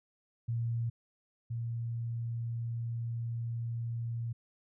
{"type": "tone pair in turn", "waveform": "sine", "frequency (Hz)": [116.6, 116.6], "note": ["A#2", "A#2"], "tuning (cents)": [1, 1], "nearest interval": "unison", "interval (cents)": 0, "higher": "neither", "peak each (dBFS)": [-30, -33], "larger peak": "first", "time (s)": [[0.48, 0.9], [1.5, 4.33]], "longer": "second", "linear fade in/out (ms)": 10, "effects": []}